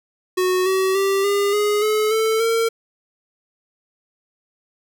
square tone with pitch steps, 368 / 379.4 / 391.2 / 403.4 / 415.9 / 428.9 / 442.2 / 455.9 Hz, F#4 / F#4 / G4 / G4 / G#4 / A4 / A4 / A#4, -9 / +43 / -4 / +50 / +2 / -44 / +9 / -39 cents, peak -17 dBFS, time 0.37-2.69 s, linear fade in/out 10 ms, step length 290 ms, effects none

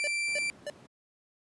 40% pulse tone, 2349 Hz, D7, in tune, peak -28 dBFS, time 0-0.5 s, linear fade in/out 0 ms
square tone bursts, 588 Hz, D5, 2 cents sharp, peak -34 dBFS, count 3, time 0.04-0.699 s, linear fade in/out 0 ms, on 33 ms, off 280 ms
brown noise, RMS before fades -45 dBFS, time 0.27-0.87 s, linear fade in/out 10 ms
effects high-pass 200 Hz 12 dB/octave + resampled to 24000 Hz

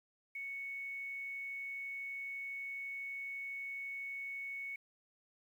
sine tone with quantisation, 2217 Hz, C#7, in tune, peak -40 dBFS, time 0.35-4.76 s, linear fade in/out 5 ms, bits 11, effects none

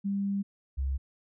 sine tone pair in turn, 198.8 / 67.38 Hz, G3 / C#2, +25 / -49 cents, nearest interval octave + perfect fifth, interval 1874 cents, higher first, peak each -27 dBFS, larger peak neither, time 0.04-0.43 / 0.77-0.98 s, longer first, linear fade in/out 20 ms, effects none

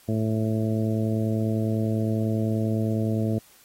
harmonic tone, 110 Hz, A2, in tune, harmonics 1 / 2 / 3 / 4 / 5 / 6, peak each -25 / -26 / -31 / -34 / -36 / -36 dBFS, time 0.08-3.39 s, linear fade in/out 10 ms, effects white hiss -55 dBFS RMS until 3.64 s + AAC 48 kbps

